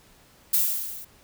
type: noise with level ramp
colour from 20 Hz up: violet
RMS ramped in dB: -19 to -41 dBFS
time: 0.53-1.05 s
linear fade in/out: 10 ms
effects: pink hiss -56 dBFS RMS until 1.23 s